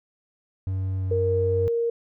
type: tone with pitch glide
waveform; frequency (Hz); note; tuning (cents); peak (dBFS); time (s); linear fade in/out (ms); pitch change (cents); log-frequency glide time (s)
triangle; 94.8 to 93.93; F#2 to F#2; +43 to +27; -22; 0.67-1.68; 0; -16; 0.99-1.04
type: tone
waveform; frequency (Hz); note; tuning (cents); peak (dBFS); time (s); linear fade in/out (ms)
sine; 466.2; A#4; 0; -21; 1.11-1.9; 5
effects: none